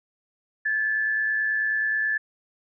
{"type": "tone pair together", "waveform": "sine", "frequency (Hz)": [1626.7, 1736], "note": ["G#6", "A6"], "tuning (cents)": [-36, -24], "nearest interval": "minor second", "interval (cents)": 112, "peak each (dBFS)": [-32, -22], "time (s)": [0.65, 2.18], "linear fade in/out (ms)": 10, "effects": []}